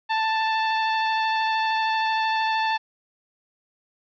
sawtooth tone with vibrato, 883 Hz, A5, 6 cents sharp, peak -17 dBFS, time 0.09-2.78 s, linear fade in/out 20 ms, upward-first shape sine, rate 13 Hz, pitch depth 9 cents each way, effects resampled to 11025 Hz + 9-bit

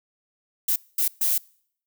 violet noise bursts at uneven times, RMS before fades -22 dBFS, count 3, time 0.68-0.76 / 0.98-1.08 / 1.21-1.38 s, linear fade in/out 5 ms, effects noise-tail reverb RT60 0.6 s tail -25 dB re dry

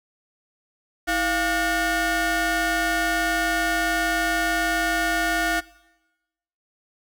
25% pulse ring-modulated tone, 373.1 Hz, F#4, 14 cents sharp, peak -14 dBFS, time 1.07-5.61 s, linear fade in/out 20 ms, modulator 1070 Hz, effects noise-tail reverb RT60 1.0 s tail -20 dB re dry

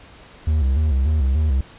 triangle tone with vibrato, 71.6 Hz, D2, 43 cents flat, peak -13 dBFS, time 0.47-1.61 s, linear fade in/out 5 ms, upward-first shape square, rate 3.4 Hz, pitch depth 130 cents each way, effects pink hiss -45 dBFS RMS until 1.78 s + resampled to 8000 Hz

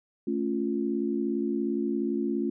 sine chord, A augmented, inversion none, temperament equal, 220 / 277.2 / 349.2 Hz, A3 / C#4 / E#4, 0 / 0 / 0 cents, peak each -30 dBFS, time 0.27-2.5 s, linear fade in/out 5 ms, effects none

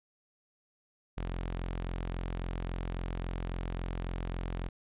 sawtooth tone, 43.65 Hz, F1, in tune, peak -30 dBFS, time 1.17-4.69 s, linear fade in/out 10 ms, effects resampled to 8000 Hz

